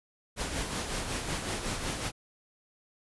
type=noise with tremolo; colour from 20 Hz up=pink; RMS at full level=-32 dBFS; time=0.36-2.12 s; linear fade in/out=50 ms; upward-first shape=sine; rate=5.4 Hz; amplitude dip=45%; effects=resampled to 24000 Hz